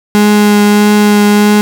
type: tone with vibrato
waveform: 35% pulse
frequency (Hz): 207.7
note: G#3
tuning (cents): 0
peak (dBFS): -3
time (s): 0.15-1.61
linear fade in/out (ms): 0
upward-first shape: triangle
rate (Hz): 1.6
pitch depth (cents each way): 12
effects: none